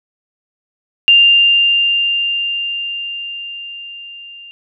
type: tone with level ramp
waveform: sine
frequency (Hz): 2794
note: F7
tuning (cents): 0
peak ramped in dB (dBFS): -4 to -33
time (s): 1.08-4.51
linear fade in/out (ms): 0
effects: none